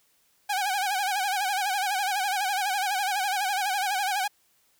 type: tone with vibrato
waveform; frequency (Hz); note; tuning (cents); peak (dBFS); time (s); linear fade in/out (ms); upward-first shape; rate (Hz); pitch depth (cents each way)
sawtooth; 784; G5; 0; -21; 0.49-4.28; 10; sine; 12; 110
effects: white hiss -66 dBFS RMS until 4.79 s

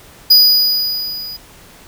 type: tone with level ramp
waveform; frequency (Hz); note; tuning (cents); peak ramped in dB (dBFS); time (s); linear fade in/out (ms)
square; 4930; D#8; -17; -4 to -27; 0.3-1.37; 10
effects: pink hiss -42 dBFS RMS until 1.87 s

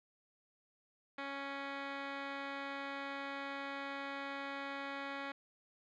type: tone with low-pass filter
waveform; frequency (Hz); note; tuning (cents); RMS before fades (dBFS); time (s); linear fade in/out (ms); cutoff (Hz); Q
10% pulse; 277.5; C#4; +2; -43; 1.18-5.32; 5; 2700; 5.1
effects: none

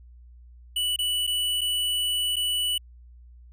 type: tone with dropouts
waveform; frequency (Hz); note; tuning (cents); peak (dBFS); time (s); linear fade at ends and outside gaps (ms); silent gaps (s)
square; 2960; F#7; 0; -24; 0.76-2.78; 5; 0.962-0.988 / 1.268-1.274 / 1.61-1.614 / 2.359-2.365
effects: added 60 Hz sine -46 dBFS peak until 3.52 s

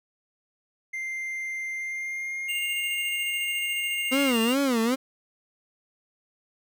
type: tone with pitch glide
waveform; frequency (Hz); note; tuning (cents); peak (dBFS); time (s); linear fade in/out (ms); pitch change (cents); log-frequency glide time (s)
triangle; 2093 to 2144; C7 to C7; 0 to +42; -28; 0.93-4.32; 10; +42; 1.74-2.67
type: tone with tremolo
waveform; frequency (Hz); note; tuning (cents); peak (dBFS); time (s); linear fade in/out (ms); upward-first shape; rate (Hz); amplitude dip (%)
square; 2794; F7; 0; -28; 2.48-4.55; 20; square; 14; 25
type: tone with vibrato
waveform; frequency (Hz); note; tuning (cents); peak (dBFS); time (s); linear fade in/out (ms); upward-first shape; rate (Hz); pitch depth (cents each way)
30% pulse; 250.9; B3; +28; -19; 4.11-4.96; 20; sine; 2.5; 200
effects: none

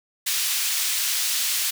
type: high-pass noise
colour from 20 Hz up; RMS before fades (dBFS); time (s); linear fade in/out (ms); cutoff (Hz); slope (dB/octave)
pink; -24; 0.26-1.71; 10; 3100; 12
effects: none

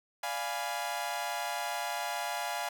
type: chord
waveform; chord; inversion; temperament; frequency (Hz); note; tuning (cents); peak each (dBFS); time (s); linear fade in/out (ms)
sawtooth; D diminished seventh; none; equal; 587.3 / 698.5 / 830.6 / 987.8; D5 / F5 / Ab5 / Cb6; 0 / 0 / 0 / 0; -39 / -33 / -33 / -37; 0.23-2.69; 5
effects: none

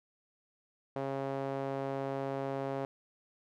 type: tone with band-pass filter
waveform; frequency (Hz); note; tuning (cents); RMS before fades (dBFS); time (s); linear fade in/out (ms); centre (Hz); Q
sawtooth; 136.4; C#3; -28; -36; 0.96-2.85; 0; 580; 1.4
effects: none

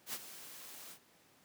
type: noise with ADSR envelope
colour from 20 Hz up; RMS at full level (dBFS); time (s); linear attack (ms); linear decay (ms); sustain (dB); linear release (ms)
white; -39; 0.06-0.99; 73; 48; -12; 78
effects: pink hiss -66 dBFS RMS until 1.44 s + high-pass 150 Hz 12 dB/octave

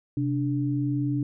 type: tone pair together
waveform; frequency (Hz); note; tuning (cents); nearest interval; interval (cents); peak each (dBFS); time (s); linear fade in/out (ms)
sine; 130 / 291.8; C3 / D4; -11 / -11; octave + major second; 1400; -26; 0.17-1.23; 2
effects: none

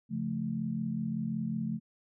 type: chord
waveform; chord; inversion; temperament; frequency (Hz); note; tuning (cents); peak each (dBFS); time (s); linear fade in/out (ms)
sine; Db augmented; none; equal; 138.59 / 174.61 / 220; Db3 / F3 / A3; 0 / 0 / 0; -38 / -36 / -33; 0.09-1.8; 50
effects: none

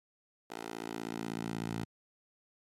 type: tone with high-pass filter sweep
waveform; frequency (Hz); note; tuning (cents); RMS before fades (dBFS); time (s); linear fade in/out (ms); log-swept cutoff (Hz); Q
10% pulse; 56.3; A1; +40; -39; 0.5-1.85; 5; 490 to 120; 1.2
effects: low-pass 12000 Hz 12 dB/octave + MP3 96 kbps

